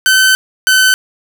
sawtooth tone pair in turn, 1529 / 1521.9 Hz, G6 / F#6, -44 / +48 cents, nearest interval unison, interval 8 cents, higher first, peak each -3 dBFS, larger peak neither, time 0.06-0.35 / 0.67-0.94 s, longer first, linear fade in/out 0 ms, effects none

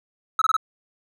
triangle tone bursts, 1300 Hz, E6, 24 cents flat, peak -15 dBFS, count 4, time 0.39-0.566 s, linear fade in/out 2 ms, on 26 ms, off 24 ms, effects none

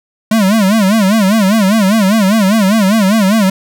square tone with vibrato, 206 Hz, G#3, 14 cents flat, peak -8 dBFS, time 0.31-3.5 s, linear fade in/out 5 ms, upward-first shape sine, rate 5 Hz, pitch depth 170 cents each way, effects none

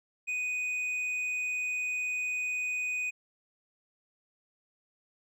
triangle tone with hard clipping, 2489 Hz, D#7, in tune, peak -31 dBFS, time 0.27-3.11 s, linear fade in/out 20 ms, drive 7 dB, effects none

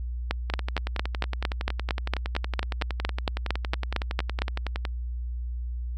two click trains, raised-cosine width 0.3 ms, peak -9 / -14 dBFS, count 19 / 48, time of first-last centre 0.31-4.42 / 0.5-4.852 s, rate 4.38 / 10.8 Hz, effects added 60 Hz sine -29 dBFS peak until 5.97 s

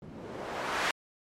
blue noise with low-pass filter sweep, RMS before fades -35 dBFS, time 0.02-0.91 s, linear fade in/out 2 ms, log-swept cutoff 200 to 1800 Hz, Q 0.94, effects MP3 64 kbps

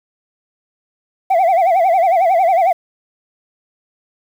sine tone with vibrato, 716 Hz, F5, 43 cents sharp, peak -7 dBFS, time 1.3-2.73 s, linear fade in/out 10 ms, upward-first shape sine, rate 11 Hz, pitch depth 150 cents each way, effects tanh soft clip ceiling -9 dBFS + 7-bit

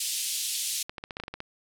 white band-pass noise, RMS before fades -31 dBFS, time 0-0.83 s, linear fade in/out 5 ms, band 2900 to 11000 Hz, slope 24 dB/octave
clicks, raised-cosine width 0.3 ms, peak -20 dBFS, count 10, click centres 0.895 / 0.982 / 1.039 / 1.108 / 1.169 / 1.2 / 1.237 / 1.281 / 1.34 / 1.404 s
effects none

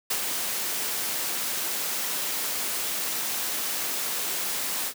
white noise with ADSR envelope, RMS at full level -26 dBFS, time 0.1-4.94 s, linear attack 8 ms, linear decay 71 ms, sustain -3 dB, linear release 70 ms, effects high-pass 200 Hz 12 dB/octave

